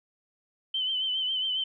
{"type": "tone with vibrato", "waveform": "sine", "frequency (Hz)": 3063, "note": "G7", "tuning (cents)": -41, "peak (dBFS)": -26, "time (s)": [0.74, 1.64], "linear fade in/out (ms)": 5, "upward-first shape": "triangle", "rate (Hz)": 7.3, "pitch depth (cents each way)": 57, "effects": []}